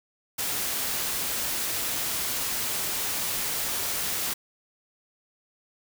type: noise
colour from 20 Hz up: white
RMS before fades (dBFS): -29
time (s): 0.38-4.34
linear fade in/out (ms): 10
effects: none